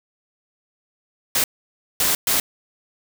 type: noise bursts at uneven times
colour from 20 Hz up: white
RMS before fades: -19 dBFS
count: 3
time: 1.35-1.44 / 2-2.15 / 2.27-2.4 s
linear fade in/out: 2 ms
effects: none